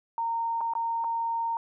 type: tone with dropouts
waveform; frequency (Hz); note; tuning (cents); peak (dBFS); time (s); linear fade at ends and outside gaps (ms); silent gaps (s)
sine; 921; A#5; -21; -26; 0.18-1.57; 1; 0.608-0.612 / 0.736-0.752 / 1.041-1.044
effects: none